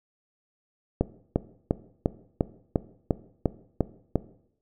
click train, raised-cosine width 2 ms, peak -8 dBFS, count 10, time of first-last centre 1.01-4.157 s, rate 2.86 Hz, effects noise-tail reverb RT60 0.7 s tail -17 dB re dry

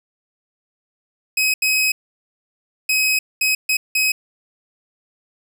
sawtooth tone bursts at uneven times, 2538 Hz, D#7, 34 cents sharp, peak -12 dBFS, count 6, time 1.37-1.54 / 1.62-1.92 / 2.89-3.19 / 3.41-3.55 / 3.69-3.77 / 3.95-4.12 s, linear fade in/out 5 ms, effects none

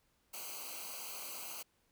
white noise with comb filter, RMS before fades -45 dBFS, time 0.33-1.63 s, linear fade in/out 10 ms, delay 0.56 ms, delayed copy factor -0.95, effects pink hiss -75 dBFS RMS until 1.91 s

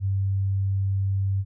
sine tone, 97.4 Hz, G2, 11 cents flat, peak -21 dBFS, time 0-1.45 s, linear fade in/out 50 ms, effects none

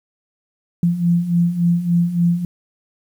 sine beating tone pair, 170 / 173.5 Hz, F3 / F3, -46 / -11 cents, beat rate 3.5 Hz, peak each -20 / -15 dBFS, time 0.83-2.45 s, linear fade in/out 2 ms, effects 8-bit

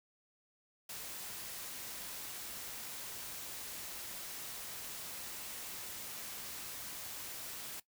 white noise, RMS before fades -45 dBFS, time 0.89-7.8 s, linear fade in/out 5 ms, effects noise-tail reverb RT60 0.1 s tail -18 dB re dry

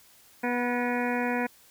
harmonic tone with a mistuned harmonic, 244.4 Hz, B3, 18 cents flat, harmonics 1 / 2 / 3 / 4 / 6 / 7 / 8 / 9 / 10, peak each -29 / -32 / -34 / -35 / -37 / -37 / -38 / -39 / -39 dBFS, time 0.43-1.47 s, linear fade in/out 10 ms, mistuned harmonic 8, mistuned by -35 cents, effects white hiss -57 dBFS RMS until 1.7 s

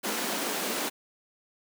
pink high-pass noise, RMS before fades -31 dBFS, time 0.03-0.9 s, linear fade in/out 20 ms, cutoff 200 Hz, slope 48 dB/octave, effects none

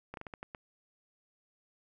slowing click train, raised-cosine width 0.5 ms, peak -27 dBFS, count 7, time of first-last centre 0.14-0.548 s, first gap 32 ms, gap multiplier 1.3, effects none

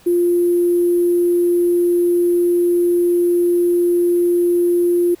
sine tone with sample-and-hold, 349.2 Hz, F4, in tune, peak -12 dBFS, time 0.06-5.15 s, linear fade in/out 10 ms, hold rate 11025 Hz, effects pink hiss -49 dBFS RMS until 5.2 s

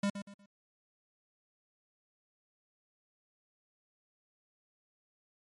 square tone with echo, 200.9 Hz, G3, 43 cents sharp, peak -29 dBFS, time 0.03-0.1 s, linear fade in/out 5 ms, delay 120 ms, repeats 3, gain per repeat -10 dB, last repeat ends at 0.46 s, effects MP3 48 kbps

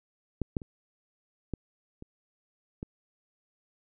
clicks, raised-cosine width 3 ms, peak -16 / -15 / -30 / -19 / -30 / -23 dBFS, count 6, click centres 0.417 / 0.568 / 0.618 / 1.537 / 2.024 / 2.829 s, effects none

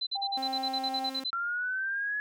sine tone bursts, 4037 Hz, B7, 37 cents sharp, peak -29 dBFS, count 13, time 0.01-1.305 s, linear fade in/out 10 ms, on 59 ms, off 44 ms
sine tone with pitch glide, 791 to 786 Hz, G5 to G5, +15 to +4 cents, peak -32 dBFS, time 0.15-1.1 s, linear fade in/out 10 ms, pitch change -11 cents, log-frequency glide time 0.29-0.61 s
sawtooth tone, 265.7 Hz, C4, 27 cents sharp, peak -34 dBFS, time 0.37-1.24 s, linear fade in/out 5 ms
sine linear sweep, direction up, 1361 to 1700 Hz, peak -29 dBFS, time 1.33-2.2 s, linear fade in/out 0 ms
effects none

